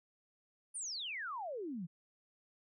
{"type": "exponential sweep", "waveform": "sine", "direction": "down", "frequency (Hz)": [9870, 156.7], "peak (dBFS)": -39, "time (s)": [0.74, 1.87], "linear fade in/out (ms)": 20, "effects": []}